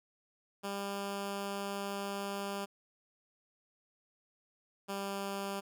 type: tone pair in turn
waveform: 10% pulse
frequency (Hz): 199.3 / 197.81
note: G3 / G3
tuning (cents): +29 / +16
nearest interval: unison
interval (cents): 13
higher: first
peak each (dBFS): -28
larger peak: neither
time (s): 0.63-2.66 / 4.88-5.61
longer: first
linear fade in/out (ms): 20
effects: none